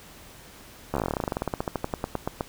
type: slowing click train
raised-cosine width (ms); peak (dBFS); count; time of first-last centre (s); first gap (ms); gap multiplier
1; -12; 29; 0.94-2.409; 13; 1.09
effects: pink hiss -48 dBFS RMS until 2.48 s